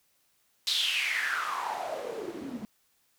white noise with band-pass filter sweep, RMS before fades -32 dBFS, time 0.67-2.65 s, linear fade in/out 0 ms, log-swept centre 4100 to 210 Hz, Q 6.5, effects white hiss -70 dBFS RMS until 3.18 s

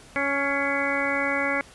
harmonic tone with a mistuned harmonic, 278.9 Hz, C#4, 11 cents sharp, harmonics 1 / 2 / 3 / 4 / 5 / 6 / 7 / 8, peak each -31 / -29 / -34 / -33 / -31 / -31 / -29 / -30 dBFS, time 0.16-1.61 s, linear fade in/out 0 ms, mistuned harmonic 7, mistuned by +54 cents, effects pink hiss -49 dBFS RMS until 1.74 s + resampled to 24000 Hz

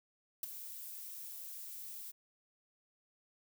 violet noise with ADSR envelope, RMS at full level -35 dBFS, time 0.43-2.12 s, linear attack 4 ms, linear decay 16 ms, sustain -12 dB, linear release 20 ms, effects none

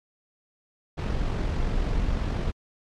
brown noise with amplitude modulation, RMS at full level -24 dBFS, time 0.97-2.52 s, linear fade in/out 20 ms, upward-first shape sine, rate 45.9 Hz, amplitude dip 35%, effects low-pass 5000 Hz 12 dB/octave + MP3 64 kbps

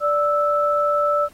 sine tone pair together, 586.2 / 1316 Hz, D5 / E6, -3 / -3 cents, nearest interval octave + major second, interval 1400 cents, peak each -19 dBFS, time 0-1.29 s, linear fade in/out 50 ms, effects pink hiss -52 dBFS RMS until 1.33 s + AAC 48 kbps

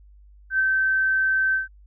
sine tone with ADSR envelope, 1546 Hz, G6, 24 cents flat, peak -16 dBFS, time 0.5-1.68 s, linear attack 93 ms, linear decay 16 ms, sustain -2 dB, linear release 140 ms, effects added 50 Hz sine -47 dBFS peak until 1.86 s

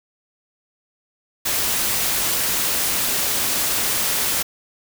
white noise, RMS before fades -21 dBFS, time 1.45-4.43 s, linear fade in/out 10 ms, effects none

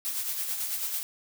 blue noise with tremolo, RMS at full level -30 dBFS, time 0.05-1.03 s, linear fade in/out 0 ms, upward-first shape sine, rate 9.1 Hz, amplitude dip 45%, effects none

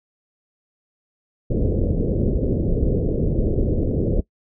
pink low-pass noise, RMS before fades -20 dBFS, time 1.5-4.21 s, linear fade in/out 10 ms, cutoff 530 Hz, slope 48 dB/octave, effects noise-tail reverb RT60 0.1 s tail -20 dB re dry

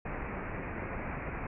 pink low-pass noise, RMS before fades -38 dBFS, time 0.05-1.47 s, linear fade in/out 5 ms, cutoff 2500 Hz, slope 96 dB/octave, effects none

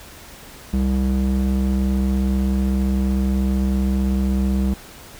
square tone with band-pass filter, 65.41 Hz, C2, in tune, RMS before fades -19 dBFS, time 0.73-4.74 s, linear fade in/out 5 ms, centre 160 Hz, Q 1.7, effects pink hiss -41 dBFS RMS until 5.19 s

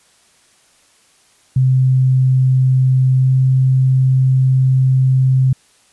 sine tone with pitch glide, 130 to 130.83 Hz, C3 to C3, -11 to 0 cents, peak -9 dBFS, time 1.56-5.53 s, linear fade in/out 5 ms, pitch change +11 cents, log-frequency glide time 3.18-3.3 s, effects white hiss -53 dBFS RMS until 5.92 s + resampled to 24000 Hz

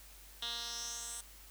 10% pulse tone with band-pass filter sweep, 234.9 Hz, A#3, 13 cents sharp, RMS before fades -42 dBFS, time 0.42-1.21 s, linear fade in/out 5 ms, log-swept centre 3600 to 8800 Hz, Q 3.7, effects added 50 Hz sine -57 dBFS peak until 1.5 s + white hiss -57 dBFS RMS until 1.5 s

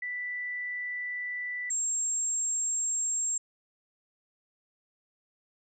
sine tone pair in turn, 1975.5 / 7482 Hz, B6 / A#8, 0 / +5 cents, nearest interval octave + major seventh, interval 2305 cents, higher second, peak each -32 / -27 dBFS, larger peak second, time 0.02-1.7 / 1.7-3.38 s, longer neither, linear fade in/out 5 ms, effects none

